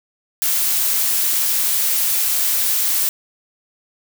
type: noise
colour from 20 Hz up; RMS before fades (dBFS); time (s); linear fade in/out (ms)
blue; -18; 0.42-3.09; 0
effects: none